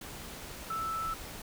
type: tone in noise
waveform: sine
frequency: 1319 Hz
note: E6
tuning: 1 cent sharp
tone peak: -32 dBFS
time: 0.7-1.14 s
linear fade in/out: 5 ms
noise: pink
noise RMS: -44 dBFS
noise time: 0.01-1.42 s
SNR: +9 dB
effects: none